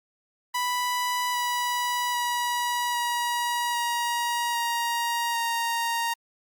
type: tone with pitch steps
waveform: sawtooth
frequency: 987.8 / 978.1 / 968.6 / 959.1 / 949.8 / 940.5 / 931.3 Hz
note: B5 / B5 / B5 / A#5 / A#5 / A#5 / A#5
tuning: 0 / -17 / -34 / +49 / +32 / +15 / -2 cents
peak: -21 dBFS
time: 0.54-6.14 s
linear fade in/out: 10 ms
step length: 800 ms
effects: Opus 48 kbps